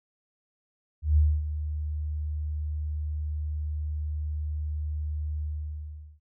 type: tone with ADSR envelope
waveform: sine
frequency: 75.7 Hz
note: D#2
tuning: 47 cents flat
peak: -16 dBFS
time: 1.02-6.2 s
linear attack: 150 ms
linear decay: 250 ms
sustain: -12 dB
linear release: 780 ms
effects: none

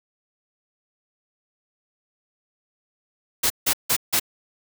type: noise bursts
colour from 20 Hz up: white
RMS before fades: -20 dBFS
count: 4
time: 3.43-4.198 s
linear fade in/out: 10 ms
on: 72 ms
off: 160 ms
effects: none

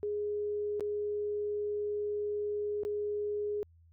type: tone with dropouts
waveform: sine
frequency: 415.3 Hz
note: G#4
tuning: in tune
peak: -31 dBFS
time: 0.03-3.63 s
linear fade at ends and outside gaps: 0 ms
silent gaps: 0.797-0.807 / 2.834-2.85 s
effects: added 83 Hz sine -58 dBFS peak until 3.92 s

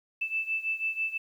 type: beating tone pair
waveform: sine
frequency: 2637 / 2643.1 Hz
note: E7 / E7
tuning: 0 / +4 cents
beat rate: 6.1 Hz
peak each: -30 / -33 dBFS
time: 0.21-1.18 s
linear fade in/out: 10 ms
effects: 10-bit

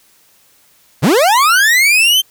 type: linear sweep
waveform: 40% pulse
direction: up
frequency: 99.2 to 3165 Hz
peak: -7 dBFS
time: 1.02-2.22 s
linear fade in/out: 20 ms
effects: white hiss -51 dBFS RMS until 2.3 s

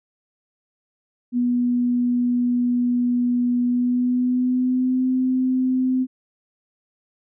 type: tone with pitch glide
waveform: sine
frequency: 244.3 to 257 Hz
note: B3 to C4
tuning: -19 to -31 cents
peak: -17 dBFS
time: 1.32-6.07 s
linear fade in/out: 50 ms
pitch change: +88 cents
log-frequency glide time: 3.64-5.07 s
effects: none

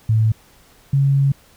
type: tone pair in turn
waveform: sine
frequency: 110.2 / 138.41 Hz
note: A2 / C#3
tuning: +3 / -2 cents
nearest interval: major third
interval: 395 cents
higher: second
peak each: -12 dBFS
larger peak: neither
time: 0.09-0.32 / 0.93-1.32 s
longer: second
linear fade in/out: 5 ms
effects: pink hiss -51 dBFS RMS until 1.56 s

